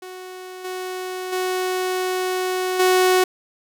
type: tone with level steps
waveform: sawtooth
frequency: 369.3 Hz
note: F#4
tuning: 3 cents flat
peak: -30 / -23 / -17 / -10 dBFS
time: 0.02-3.24 s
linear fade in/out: 5 ms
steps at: 0.64 / 1.32 / 2.79 s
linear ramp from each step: 10 ms
effects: none